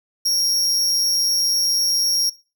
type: tone with amplitude modulation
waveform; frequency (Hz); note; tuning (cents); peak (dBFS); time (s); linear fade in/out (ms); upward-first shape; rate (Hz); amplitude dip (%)
40% pulse; 5588; F8; 0; -13; 0.25-2.3; 10; sine; 184; 60
effects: noise-tail reverb RT60 0.3 s tail -19 dB re dry